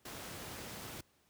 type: noise with amplitude modulation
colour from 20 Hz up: pink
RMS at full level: -43 dBFS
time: 0.05-1.01 s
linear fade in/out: 5 ms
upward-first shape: sine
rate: 259 Hz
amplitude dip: 55%
effects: pink hiss -71 dBFS RMS until 1.29 s + high-pass 80 Hz 12 dB/octave